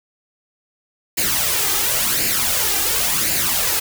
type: noise with flanger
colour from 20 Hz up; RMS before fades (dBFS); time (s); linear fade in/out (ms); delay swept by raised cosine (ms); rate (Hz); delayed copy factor
white; -19; 1.17-3.8; 10; 0.42 to 2.52; 0.93; +0.6
effects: none